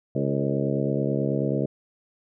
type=harmonic tone with a mistuned harmonic; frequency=69.3 Hz; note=C#2; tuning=in tune; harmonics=2 / 3 / 4 / 5 / 6 / 7 / 8 / 9; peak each=-27 / -29 / -30 / -31 / -32 / -32 / -33 / -34 dBFS; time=0.15-1.66 s; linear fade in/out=5 ms; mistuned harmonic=7; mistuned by=-32 cents; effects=none